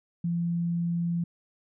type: tone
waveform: sine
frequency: 170.8 Hz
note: F3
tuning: 38 cents flat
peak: -25 dBFS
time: 0.24-1.24 s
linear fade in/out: 5 ms
effects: none